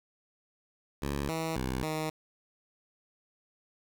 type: tone with pitch steps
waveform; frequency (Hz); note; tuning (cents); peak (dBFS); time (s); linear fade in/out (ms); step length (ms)
10% pulse; 70.6 / 161.7 / 64.3 / 156.3; C#2 / E3 / C2 / D#3; +32 / -33 / -30 / +8; -23; 1.02-2.1; 5; 270
effects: 9-bit